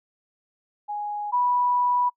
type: tone pair in turn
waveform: sine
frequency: 830 / 981.6 Hz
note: G#5 / B5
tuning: -1 / -11 cents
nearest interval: minor third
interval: 290 cents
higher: second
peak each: -27 / -19 dBFS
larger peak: second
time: 0.88-1.32 / 1.32-2.1 s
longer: second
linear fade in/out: 20 ms
effects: noise-tail reverb RT60 0.1 s tail -26 dB re dry